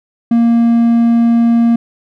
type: tone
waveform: triangle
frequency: 233.1 Hz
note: A#3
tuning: in tune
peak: -5 dBFS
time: 0.31-1.76 s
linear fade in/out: 5 ms
effects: none